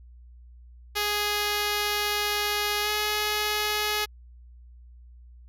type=tone with pitch glide; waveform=5% pulse; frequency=415.3 to 421.1 Hz; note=G#4 to G#4; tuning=0 to +24 cents; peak=-13 dBFS; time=0.95-4.06 s; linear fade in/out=20 ms; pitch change=+24 cents; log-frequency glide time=2.82-2.89 s; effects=added 60 Hz sine -46 dBFS peak until 5.48 s